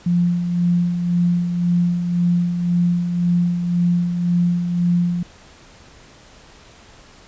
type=tone with tremolo; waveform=sine; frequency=174.61 Hz; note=F3; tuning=in tune; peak=-13 dBFS; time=0.06-5.23 s; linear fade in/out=5 ms; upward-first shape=sine; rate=1.9 Hz; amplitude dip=50%; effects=pink hiss -46 dBFS RMS until 7.27 s + resampled to 16000 Hz